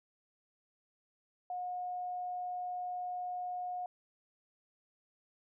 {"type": "tone", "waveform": "sine", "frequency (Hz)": 722, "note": "F#5", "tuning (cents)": -43, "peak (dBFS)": -36, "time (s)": [1.5, 3.86], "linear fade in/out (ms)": 2, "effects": []}